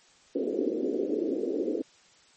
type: band-pass noise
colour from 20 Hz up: pink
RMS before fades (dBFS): -29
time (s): 0.35-1.82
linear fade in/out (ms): 5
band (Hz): 260 to 490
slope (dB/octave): 48
effects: white hiss -59 dBFS RMS until 2.36 s + MP3 32 kbps